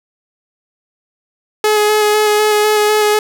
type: tone with vibrato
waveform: sawtooth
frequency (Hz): 423.1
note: G#4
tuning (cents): +32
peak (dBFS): -6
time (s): 1.64-3.19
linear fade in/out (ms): 2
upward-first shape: square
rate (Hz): 4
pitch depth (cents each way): 13
effects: none